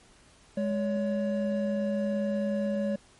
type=tone pair together; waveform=triangle; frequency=207.7 / 563.2 Hz; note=G#3 / C#5; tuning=0 / +27 cents; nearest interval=octave + perfect fourth; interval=1727 cents; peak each=-26 / -28 dBFS; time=0.57-2.96 s; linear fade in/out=5 ms; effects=pink hiss -58 dBFS RMS until 3.19 s + MP3 48 kbps